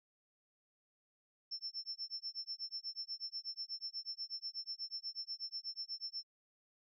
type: tone with tremolo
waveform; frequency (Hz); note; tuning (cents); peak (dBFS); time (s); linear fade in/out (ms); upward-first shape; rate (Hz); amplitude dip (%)
sine; 5360; E8; +28; -38; 1.51-6.24; 10; sine; 8.2; 100
effects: none